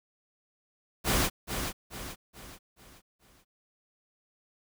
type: noise with echo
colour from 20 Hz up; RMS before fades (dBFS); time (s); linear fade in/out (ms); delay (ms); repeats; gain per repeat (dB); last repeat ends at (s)
pink; -26; 1.04-1.3; 50; 430; 5; -7; 3.45
effects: none